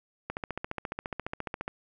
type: click train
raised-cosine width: 0.5 ms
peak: -18 dBFS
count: 21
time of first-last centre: 0.3-1.679 s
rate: 14.5 Hz
effects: none